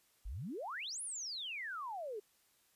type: exponential two-way sweep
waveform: sine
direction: up then down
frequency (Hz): 41.2 to 10660 to 396.3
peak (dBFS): -40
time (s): 0.25-2.2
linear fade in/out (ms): 10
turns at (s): 1.02
effects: white hiss -72 dBFS RMS until 2.75 s + resampled to 32000 Hz